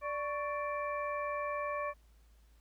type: harmonic tone with a mistuned harmonic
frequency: 587.3 Hz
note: D5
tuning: in tune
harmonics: 1 / 2 / 3 / 4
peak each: -37 / -37 / -45 / -45 dBFS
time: 0.01-1.94 s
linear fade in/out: 50 ms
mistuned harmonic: 2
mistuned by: -90 cents
effects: added 55 Hz sine -60 dBFS peak until 2.6 s + pink hiss -72 dBFS RMS until 2.6 s